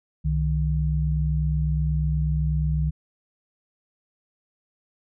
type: tone pair together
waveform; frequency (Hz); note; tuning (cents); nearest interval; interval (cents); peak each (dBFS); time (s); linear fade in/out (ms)
sine; 65.41 / 153.61; C2 / D#3; 0 / -22; octave + minor third; 1478; -23; 0.24-2.91; 20
effects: none